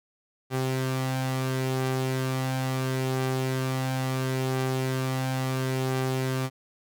sawtooth tone pair together, 130.81 / 391.7 Hz, C3 / G4, 0 / -1 cents, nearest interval octave + perfect fifth, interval 1899 cents, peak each -22 / -31 dBFS, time 0.5-6.5 s, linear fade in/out 50 ms, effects none

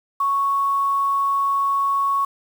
sine tone with quantisation, 1108.7 Hz, C#6, in tune, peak -17 dBFS, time 0.2-2.25 s, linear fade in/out 5 ms, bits 7, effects none

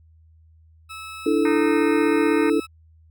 20% pulse tone, 1300 Hz, E6, 24 cents flat, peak -29 dBFS, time 0.89-2.67 s, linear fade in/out 20 ms
sine chord, D suspended second, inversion none, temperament equal, 293.7 / 329.6 / 440 Hz, D4 / E4 / A4, 0 / 0 / 0 cents, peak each -21 dBFS, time 1.26-2.6 s, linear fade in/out 5 ms
harmonic tone, 307.7 Hz, D#4, 19 cents flat, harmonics 3 / 4 / 5 / 6 / 7 / 8, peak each -31 / -32 / -33 / -34 / -34 / -35 dBFS, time 1.45-2.5 s, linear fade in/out 2 ms
effects added 80 Hz sine -50 dBFS peak until 3.1 s

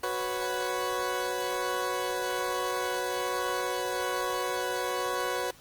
20% pulse chord, F# suspended fourth, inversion none, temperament equal, 370 / 493.9 / 554.4 Hz, F#4 / B4 / C#5, 0 / 0 / 0 cents, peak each -29 / -27 / -30 dBFS, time 0.03-5.51 s, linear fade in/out 5 ms, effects pink hiss -54 dBFS RMS until 5.6 s + Opus 24 kbps

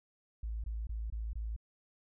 sine tone bursts, 55 Hz, A1, in tune, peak -35 dBFS, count 5, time 0.43-1.564 s, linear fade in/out 5 ms, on 210 ms, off 21 ms, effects none

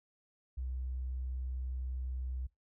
triangle tone with tanh clipping, 63.7 Hz, C2, 46 cents flat, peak -35 dBFS, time 0.57-2.47 s, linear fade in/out 10 ms, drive 3 dB, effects noise-tail reverb RT60 0.2 s tail -23 dB re dry

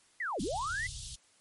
sine linear two-way sweep, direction down then up, 2061 to 164.81 to 2061 Hz, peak -32 dBFS, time 0.2-0.87 s, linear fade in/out 5 ms, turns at 0.41 s
pink band-stop noise, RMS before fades -42 dBFS, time 0.39-1.16 s, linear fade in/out 10 ms, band 140 to 3200 Hz, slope 48 dB/octave
effects white hiss -65 dBFS RMS until 1.4 s + MP3 48 kbps

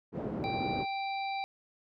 pink band-pass noise, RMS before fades -36 dBFS, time 0.12-0.86 s, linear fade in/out 50 ms, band 140 to 490 Hz, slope 12 dB/octave
harmonic tone, 784 Hz, G5, in tune, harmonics 1 / 3 / 5 / 6, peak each -33 / -40 / -45 / -51 dBFS, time 0.44-1.44 s, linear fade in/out 0 ms
effects none

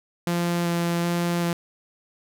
sawtooth tone with vibrato, 171.9 Hz, F3, 27 cents flat, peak -18 dBFS, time 0.27-1.53 s, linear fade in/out 2 ms, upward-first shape square, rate 1.3 Hz, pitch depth 8 cents each way, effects none

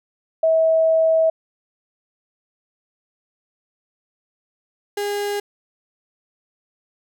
sine / 35% pulse tone pair in turn, 646 / 408.5 Hz, E5 / G#4, -35 / -29 cents, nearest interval minor sixth, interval 794 cents, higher first, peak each -13 / -20 dBFS, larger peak first, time 0.43-1.3 / 4.97-5.4 s, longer first, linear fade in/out 5 ms, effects none

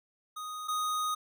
square tone pair in turn, 1244.5 / 1244.5 Hz, D#6 / D#6, 0 / 0 cents, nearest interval unison, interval 0 cents, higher neither, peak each -38 / -30 dBFS, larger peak second, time 0.36-0.68 / 0.68-1.15 s, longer second, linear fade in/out 10 ms, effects none

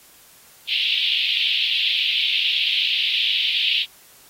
pink band-pass noise, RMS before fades -21 dBFS, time 0.67-3.86 s, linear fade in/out 50 ms, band 2700 to 3700 Hz, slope 48 dB/octave, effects white hiss -50 dBFS RMS until 4.29 s + AAC 48 kbps

